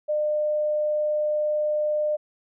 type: tone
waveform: sine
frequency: 603 Hz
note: D5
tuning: 46 cents sharp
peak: -21 dBFS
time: 0.08-2.17 s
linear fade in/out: 20 ms
effects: none